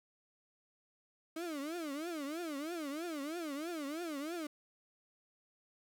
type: tone with vibrato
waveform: 35% pulse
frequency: 311.1 Hz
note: D#4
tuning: in tune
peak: -37 dBFS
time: 1.36-4.47 s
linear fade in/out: 5 ms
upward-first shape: triangle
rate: 3.1 Hz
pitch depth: 250 cents each way
effects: 11-bit